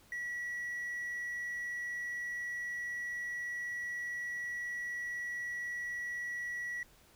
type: tone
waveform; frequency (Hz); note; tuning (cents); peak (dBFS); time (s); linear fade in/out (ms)
triangle; 1936; B6; -35; -34; 0.12-6.83; 2
effects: tanh soft clip ceiling -30 dBFS + pink hiss -63 dBFS RMS until 7.15 s